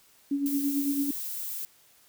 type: tone with tremolo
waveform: sine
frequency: 281.3 Hz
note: C#4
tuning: 26 cents sharp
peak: -23 dBFS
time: 0.31-1.11 s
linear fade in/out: 5 ms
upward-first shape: sine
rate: 9 Hz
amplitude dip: 55%
type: noise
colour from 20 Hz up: violet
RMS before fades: -35 dBFS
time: 0.46-1.65 s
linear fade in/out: 0 ms
effects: white hiss -60 dBFS RMS until 2.08 s